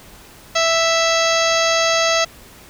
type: harmonic tone with a mistuned harmonic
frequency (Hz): 659.3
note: E5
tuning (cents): 0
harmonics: 1 / 2 / 3 / 4 / 5 / 6 / 7 / 8 / 9 / 10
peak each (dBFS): -18 / -21 / -23 / -24 / -25 / -26 / -26 / -27 / -28 / -28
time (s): 0.55-2.25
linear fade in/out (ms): 10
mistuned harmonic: 9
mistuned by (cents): +71
effects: pink hiss -43 dBFS RMS until 2.69 s